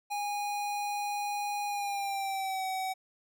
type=tone with pitch glide; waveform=square; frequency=821 to 757.2 Hz; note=G#5 to F#5; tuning=-20 to +40 cents; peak=-32 dBFS; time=0.1-2.94 s; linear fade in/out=20 ms; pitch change=-140 cents; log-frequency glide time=1.67-2.65 s; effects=none